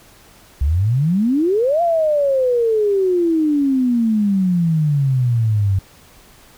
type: exponential two-way sweep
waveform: sine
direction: up then down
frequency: 65 to 698.5 to 94.3 Hz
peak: -13 dBFS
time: 0.61-5.79 s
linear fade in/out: 5 ms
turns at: 1.82 s
effects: pink hiss -47 dBFS RMS until 6.57 s